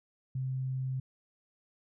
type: tone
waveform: sine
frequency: 130.81 Hz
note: C3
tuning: in tune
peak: -31 dBFS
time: 0.35-1 s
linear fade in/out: 5 ms
effects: none